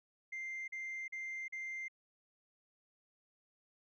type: tone bursts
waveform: sine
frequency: 2093 Hz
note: C7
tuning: in tune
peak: -38 dBFS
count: 4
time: 0.32-1.883 s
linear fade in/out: 10 ms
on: 360 ms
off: 41 ms
effects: tanh soft clip ceiling -38 dBFS